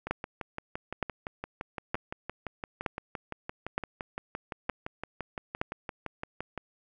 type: two click trains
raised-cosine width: 0.5 ms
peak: -20 / -13 dBFS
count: 39 / 7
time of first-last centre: 0.07-6.577 / 0.11-5.615 s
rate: 5.84 / 1.09 Hz
effects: none